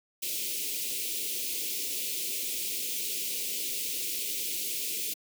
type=band-stop noise; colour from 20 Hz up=white; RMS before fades=-33 dBFS; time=0.22-5.14 s; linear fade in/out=10 ms; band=500 to 2300 Hz; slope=48 dB/octave; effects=high-pass 300 Hz 12 dB/octave